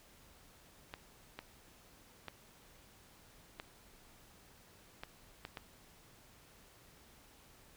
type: clicks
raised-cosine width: 0.3 ms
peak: -27 dBFS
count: 7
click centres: 0.939 / 1.39 / 2.283 / 3.599 / 5.035 / 5.451 / 5.572 s
effects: pink hiss -62 dBFS RMS until 7.76 s